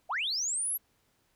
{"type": "linear sweep", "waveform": "sine", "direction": "up", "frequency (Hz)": [584, 11840], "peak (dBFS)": -28, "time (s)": [0.09, 0.78], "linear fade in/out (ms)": 20, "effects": ["tanh soft clip ceiling -24 dBFS", "pink hiss -71 dBFS RMS until 1.35 s"]}